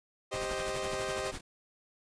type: chord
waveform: sawtooth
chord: C minor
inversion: second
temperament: equal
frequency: 392 / 523.3 / 622.3 Hz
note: G4 / C5 / Eb5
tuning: 0 / 0 / 0 cents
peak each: -34 dBFS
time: 0.31-1.32 s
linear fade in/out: 20 ms
type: noise with tremolo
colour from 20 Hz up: pink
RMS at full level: -38 dBFS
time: 0.33-1.41 s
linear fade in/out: 10 ms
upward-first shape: triangle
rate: 12 Hz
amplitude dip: 90%
effects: resampled to 22050 Hz